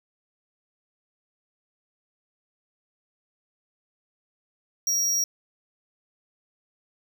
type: tone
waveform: square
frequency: 5670 Hz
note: F8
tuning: 25 cents sharp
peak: -22 dBFS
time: 4.87-5.24 s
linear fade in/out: 2 ms
effects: 9-bit